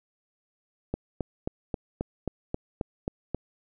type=click train; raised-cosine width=2 ms; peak=-15 dBFS; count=10; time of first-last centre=0.94-3.346 s; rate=3.74 Hz; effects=none